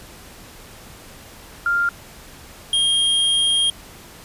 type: tone pair in turn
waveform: sine / square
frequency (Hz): 1396.9 / 3230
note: F6 / G#7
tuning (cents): 0 / -49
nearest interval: octave + minor third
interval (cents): 1451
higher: second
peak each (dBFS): -16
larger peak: neither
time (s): 1.66-1.89 / 2.73-3.7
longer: second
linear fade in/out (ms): 2
effects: pink hiss -42 dBFS RMS until 4.24 s + resampled to 32000 Hz